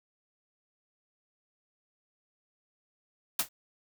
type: noise with exponential decay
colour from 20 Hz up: white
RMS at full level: -22 dBFS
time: 3.39-3.49 s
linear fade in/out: 5 ms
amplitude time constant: 21 ms
effects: none